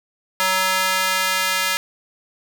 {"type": "tone with high-pass filter sweep", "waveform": "square", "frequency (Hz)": 187.3, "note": "F#3", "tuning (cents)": 21, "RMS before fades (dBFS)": -20, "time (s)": [0.4, 1.77], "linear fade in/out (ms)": 0, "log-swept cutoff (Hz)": [1100, 1700], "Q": 0.97, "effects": []}